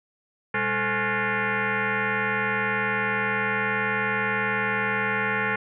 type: tone with frequency modulation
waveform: sine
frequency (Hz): 200.3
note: G3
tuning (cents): +38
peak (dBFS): -22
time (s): 0.54-5.56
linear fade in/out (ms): 5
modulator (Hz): 320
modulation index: 6.5
effects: none